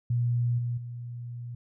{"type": "tone with level steps", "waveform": "sine", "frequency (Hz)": 120.2, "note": "B2", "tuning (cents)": -46, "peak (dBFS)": [-23, -27, -35], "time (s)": [0.1, 1.55], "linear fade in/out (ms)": 5, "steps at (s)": [0.58, 0.77], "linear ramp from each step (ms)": 10, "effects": []}